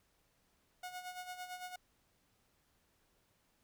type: tone with tremolo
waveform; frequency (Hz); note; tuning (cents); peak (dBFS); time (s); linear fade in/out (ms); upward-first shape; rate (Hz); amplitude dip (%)
sawtooth; 727; F#5; -31; -38; 0.83-1.76; 5; sine; 8.9; 65
effects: pink hiss -75 dBFS RMS until 3.63 s